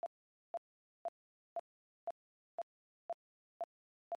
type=tone bursts; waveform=sine; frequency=680 Hz; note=F5; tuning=46 cents flat; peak=-35 dBFS; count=9; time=0.03-4.149 s; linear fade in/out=0 ms; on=31 ms; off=480 ms; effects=high-pass 400 Hz 12 dB/octave + MP3 48 kbps